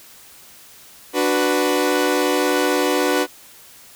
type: chord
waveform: sawtooth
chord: B minor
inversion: first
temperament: equal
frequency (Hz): 293.7 / 370 / 493.9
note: D4 / F#4 / B4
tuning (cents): 0 / 0 / 0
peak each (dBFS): -17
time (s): 1.13-3.27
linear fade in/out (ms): 50
effects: white hiss -45 dBFS RMS until 3.95 s